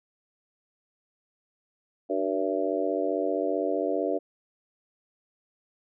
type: harmonic tone with a mistuned harmonic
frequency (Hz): 95.4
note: G2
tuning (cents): -47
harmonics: 3 / 4 / 5 / 6 / 7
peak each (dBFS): -31 / -31 / -31 / -31 / -31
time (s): 2.09-4.19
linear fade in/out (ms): 20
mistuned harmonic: 3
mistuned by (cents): +76
effects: none